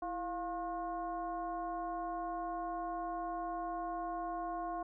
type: tone with frequency modulation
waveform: sine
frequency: 704 Hz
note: F5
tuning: 14 cents sharp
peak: -36 dBFS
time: 0.02-4.83 s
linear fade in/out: 5 ms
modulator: 372 Hz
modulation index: 1
effects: none